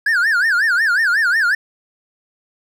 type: tone with vibrato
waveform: triangle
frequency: 1602 Hz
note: G6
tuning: 37 cents sharp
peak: -11 dBFS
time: 0.06-1.55 s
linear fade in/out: 5 ms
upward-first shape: sine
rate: 5.5 Hz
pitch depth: 240 cents each way
effects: none